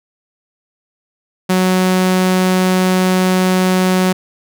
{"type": "tone", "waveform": "sawtooth", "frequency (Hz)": 185, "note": "F#3", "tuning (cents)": 0, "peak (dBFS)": -7, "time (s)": [1.49, 4.13], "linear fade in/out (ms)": 10, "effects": []}